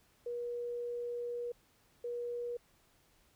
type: tone bursts at uneven times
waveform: sine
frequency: 480 Hz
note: B4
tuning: 49 cents flat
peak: -36 dBFS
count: 2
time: 0.26-1.52 / 2.04-2.57 s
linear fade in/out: 5 ms
effects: pink hiss -69 dBFS RMS until 3.35 s